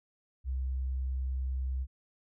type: tone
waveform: sine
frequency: 65 Hz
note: C2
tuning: 11 cents flat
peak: -30 dBFS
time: 0.44-1.87 s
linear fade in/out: 50 ms
effects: none